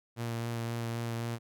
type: tone with vibrato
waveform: sawtooth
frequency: 116.54 Hz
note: A#2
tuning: in tune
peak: -29 dBFS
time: 0.16-1.39 s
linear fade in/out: 50 ms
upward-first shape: sine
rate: 3.8 Hz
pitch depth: 15 cents each way
effects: none